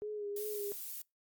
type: tone with vibrato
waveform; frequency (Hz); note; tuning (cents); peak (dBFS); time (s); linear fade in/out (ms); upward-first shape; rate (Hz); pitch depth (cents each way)
sine; 415.3; G#4; 0; -37; 0.02-0.72; 0; sine; 2.7; 38
type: noise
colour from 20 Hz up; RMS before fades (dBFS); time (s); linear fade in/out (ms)
violet; -43; 0.36-1.02; 5
effects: noise-tail reverb RT60 0.2 s tail -25 dB re dry + Opus 48 kbps